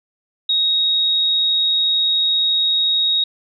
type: tone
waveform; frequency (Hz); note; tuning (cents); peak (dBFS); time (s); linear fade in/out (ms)
sine; 3769; A#7; +18; -14; 0.49-3.24; 5
effects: none